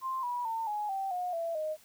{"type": "tone with pitch steps", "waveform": "sine", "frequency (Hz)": [1049, 973.1, 902.7, 837.4, 776.8, 720.6, 668.5, 620.1], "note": ["C6", "B5", "A5", "G#5", "G5", "F#5", "E5", "D#5"], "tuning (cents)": [4, -26, 44, 14, -16, -46, 24, -6], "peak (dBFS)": -31, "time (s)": [0.01, 1.77], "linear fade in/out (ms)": 50, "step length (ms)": 220, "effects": ["white hiss -60 dBFS RMS until 1.84 s"]}